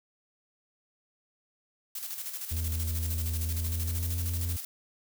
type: noise with tremolo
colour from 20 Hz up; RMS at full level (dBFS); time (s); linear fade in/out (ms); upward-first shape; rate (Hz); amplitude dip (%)
blue; -36; 1.95-4.65; 5; square; 13; 50
type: tone with pitch glide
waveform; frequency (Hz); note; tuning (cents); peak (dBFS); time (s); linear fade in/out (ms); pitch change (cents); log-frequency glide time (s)
triangle; 81.7 to 85.71; E2 to F2; -15 to -32; -27; 2.51-4.57; 10; +83; 3.55-4.16
effects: none